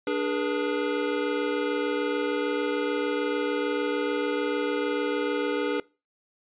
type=chord; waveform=square; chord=G# diminished; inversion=second; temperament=equal with one note detuned; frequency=293.7 / 415.3 / 482 Hz; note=D4 / G#4 / B4; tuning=0 / 0 / -42 cents; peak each=-30 dBFS; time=0.07-5.8 s; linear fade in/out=2 ms; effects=noise-tail reverb RT60 0.3 s tail -23 dB re dry + resampled to 8000 Hz